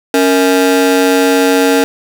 35% pulse ring-modulated tone, 370 Hz, F#4, in tune, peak -3 dBFS, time 0.14-1.84 s, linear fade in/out 0 ms, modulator 93 Hz, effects none

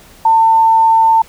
sine tone, 898 Hz, A5, 35 cents sharp, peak -6 dBFS, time 0.25-1.22 s, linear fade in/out 5 ms, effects pink hiss -42 dBFS RMS until 1.28 s

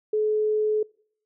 sine tone, 428 Hz, A4, 48 cents flat, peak -20 dBFS, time 0.13-0.83 s, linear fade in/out 5 ms, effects noise-tail reverb RT60 0.6 s tail -25 dB re dry

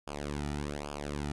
sawtooth tone with flanger, 72.8 Hz, D2, 15 cents flat, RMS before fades -37 dBFS, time 0.07-1.32 s, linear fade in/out 5 ms, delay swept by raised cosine 0.5 to 1.9 ms, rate 1.2 Hz, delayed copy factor -0.95, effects resampled to 24000 Hz

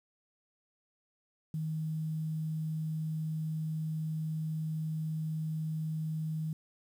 sine tone with quantisation, 157.3 Hz, D#3, 19 cents sharp, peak -32 dBFS, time 1.54-6.53 s, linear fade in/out 2 ms, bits 10, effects none

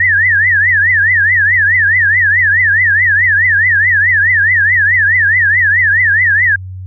sine tone with vibrato, 1806 Hz, A6, 45 cents sharp, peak -7 dBFS, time 0-6.56 s, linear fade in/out 5 ms, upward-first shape triangle, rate 4.7 Hz, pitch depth 230 cents each way, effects added 93 Hz sine -23 dBFS peak until 6.86 s

